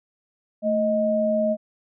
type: tone pair together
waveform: sine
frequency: 221 / 625.1 Hz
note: A3 / D#5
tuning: +8 / +8 cents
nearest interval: octave + tritone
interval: 1800 cents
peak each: -24 / -20 dBFS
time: 0.62-1.57 s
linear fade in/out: 50 ms
effects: none